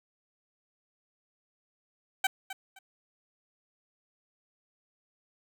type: tone with echo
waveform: 15% pulse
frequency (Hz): 769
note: G5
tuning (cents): -33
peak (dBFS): -17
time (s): 2.24-2.27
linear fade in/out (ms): 5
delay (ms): 260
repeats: 2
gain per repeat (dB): -13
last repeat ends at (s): 2.79
effects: none